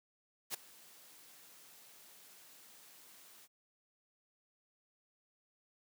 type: noise with ADSR envelope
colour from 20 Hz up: white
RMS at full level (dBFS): -37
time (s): 0.5-3.48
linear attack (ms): 42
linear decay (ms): 8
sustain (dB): -22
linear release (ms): 38
effects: high-pass 150 Hz 12 dB/octave